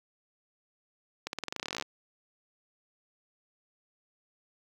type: accelerating click train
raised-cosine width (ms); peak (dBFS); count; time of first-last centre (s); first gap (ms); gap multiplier
0.2; -16; 19; 1.27-1.824; 61; 0.91
effects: high-pass 150 Hz 12 dB/octave + 8-bit